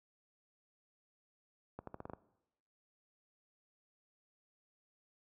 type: accelerating click train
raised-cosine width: 1 ms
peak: -30 dBFS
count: 7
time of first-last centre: 1.79-2.135 s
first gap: 83 ms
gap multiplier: 0.85
effects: noise-tail reverb RT60 0.9 s tail -19 dB re dry + high-pass 60 Hz 12 dB/octave